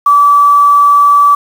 sine tone with quantisation, 1153 Hz, D6, 32 cents flat, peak -3 dBFS, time 0.06-1.35 s, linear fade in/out 5 ms, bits 5, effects none

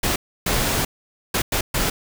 pink noise bursts at uneven times, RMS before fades -21 dBFS, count 5, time 0.03-0.16 / 0.46-0.85 / 1.34-1.42 / 1.52-1.61 / 1.74-1.9 s, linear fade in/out 5 ms, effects none

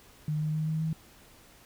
sine tone with pitch steps, 152.2 / 153.97 / 155.76 / 157.57 / 159.4 Hz, D#3 / D#3 / D#3 / D#3 / D#3, -38 / -18 / +2 / +22 / +42 cents, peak -27 dBFS, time 0.28-0.93 s, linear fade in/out 2 ms, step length 130 ms, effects pink hiss -56 dBFS RMS until 1.65 s

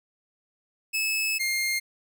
sawtooth tone pair in turn, 2600 / 2120 Hz, E7 / C7, -24 / +22 cents, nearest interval major third, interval 354 cents, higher first, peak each -21 dBFS, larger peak neither, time 0.93-1.39 / 1.39-1.8 s, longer first, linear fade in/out 20 ms, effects none

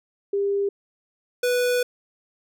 sine / square tone pair in turn, 400 / 492.6 Hz, G4 / B4, +35 / -5 cents, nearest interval major third, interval 360 cents, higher second, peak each -20 dBFS, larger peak neither, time 0.33-0.69 / 1.43-1.83 s, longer second, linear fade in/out 5 ms, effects none

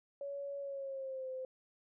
sine tone with pitch glide, 562 to 518.3 Hz, C#5 to C5, +24 to -16 cents, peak -39 dBFS, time 0.21-1.45 s, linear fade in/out 2 ms, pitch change -140 cents, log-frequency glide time 0.59-1.29 s, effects none

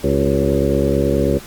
harmonic tone with a mistuned harmonic, 69.4 Hz, C#2, 3 cents sharp, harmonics 1 / 2 / 3 / 4 / 5 / 6 / 7 / 8, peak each -22 / -22 / -22 / -22 / -22 / -22 / -22 / -22 dBFS, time 0.03-1.39 s, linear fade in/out 20 ms, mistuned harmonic 6, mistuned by -59 cents, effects pink hiss -37 dBFS RMS until 1.46 s + Opus 48 kbps

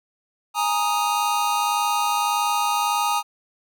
square chord, Ab suspended second, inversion none, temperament equal, 830.6 / 932.3 / 1244.5 Hz, Ab5 / Bb5 / Eb6, 0 / 0 / 0 cents, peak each -25 dBFS, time 0.54-3.23 s, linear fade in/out 50 ms, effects none

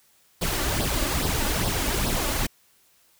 pink noise with flanger, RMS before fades -25 dBFS, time 0.41-2.47 s, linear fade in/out 10 ms, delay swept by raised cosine 0.21 to 3.51 ms, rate 2.4 Hz, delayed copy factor +0.65, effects white hiss -61 dBFS RMS until 3.19 s

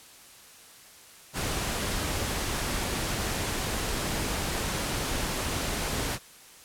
pink noise, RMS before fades -30 dBFS, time 1.33-6.19 s, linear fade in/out 50 ms, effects white hiss -51 dBFS RMS until 6.64 s + low-pass 12000 Hz 12 dB/octave

